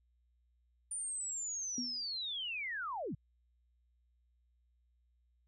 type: linear sweep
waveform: sine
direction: down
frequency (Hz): 9260 to 100.2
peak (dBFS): -37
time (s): 0.91-3.15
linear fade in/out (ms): 5
type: tone with exponential decay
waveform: sine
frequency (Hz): 245.8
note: B3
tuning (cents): -8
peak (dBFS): -34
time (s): 1.78-2.05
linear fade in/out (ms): 2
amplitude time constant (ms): 57
effects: added 60 Hz sine -70 dBFS peak until 5.47 s